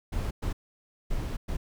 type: noise bursts at uneven times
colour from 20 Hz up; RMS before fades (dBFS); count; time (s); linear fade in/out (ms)
brown; -30; 4; 0.12-0.31 / 0.42-0.53 / 1.1-1.37 / 1.48-1.57; 10
effects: none